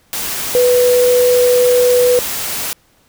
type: tone in noise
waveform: sine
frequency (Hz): 493.9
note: B4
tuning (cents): 0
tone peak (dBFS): -8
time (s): 0.55-2.19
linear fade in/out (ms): 0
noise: white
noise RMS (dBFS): -21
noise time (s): 0.13-2.73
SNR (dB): +10
effects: pink hiss -54 dBFS RMS until 3.08 s